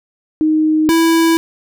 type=tone pair in turn; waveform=sine / square; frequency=311.1 / 329.1 Hz; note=D#4 / E4; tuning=0 / -3 cents; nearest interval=minor second; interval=97 cents; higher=second; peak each=-10 dBFS; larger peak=neither; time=0.41-0.89 / 0.89-1.37 s; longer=neither; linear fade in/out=0 ms; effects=none